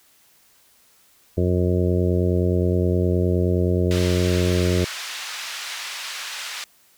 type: harmonic tone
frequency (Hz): 89.6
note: F2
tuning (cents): +45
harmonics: 1 / 2 / 3 / 4 / 5 / 6 / 7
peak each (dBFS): -20 / -24 / -29 / -24 / -27 / -31 / -32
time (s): 1.37-4.85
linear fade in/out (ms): 10
type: band-pass noise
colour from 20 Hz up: white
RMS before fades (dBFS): -32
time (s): 3.91-6.64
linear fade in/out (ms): 0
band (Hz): 1200 to 4500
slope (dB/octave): 12
effects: white hiss -57 dBFS RMS until 6.97 s